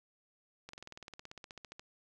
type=slowing click train; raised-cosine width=0.2 ms; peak=-30 dBFS; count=20; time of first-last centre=0.69-1.795 s; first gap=44 ms; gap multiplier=1.03; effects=none